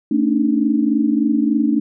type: tone cluster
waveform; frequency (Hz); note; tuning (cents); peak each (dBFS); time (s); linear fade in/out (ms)
sine; 224 / 279.6 / 303; A3 / C#4 / D#4; +31 / +15 / -46; -18; 0.11-1.8; 5
effects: none